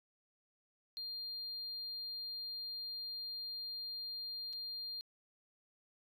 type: tone with dropouts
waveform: sine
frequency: 4200 Hz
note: C8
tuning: 6 cents sharp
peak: -39 dBFS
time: 0.97-5.01 s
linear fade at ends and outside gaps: 0 ms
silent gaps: 4.529-4.533 s
effects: tanh soft clip ceiling -38 dBFS